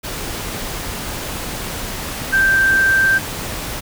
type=tone in noise; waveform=sine; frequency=1568 Hz; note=G6; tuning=in tune; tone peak=-11 dBFS; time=2.32-3.19 s; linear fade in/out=20 ms; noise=pink; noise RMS=-26 dBFS; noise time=0.03-3.81 s; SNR=+12 dB; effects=none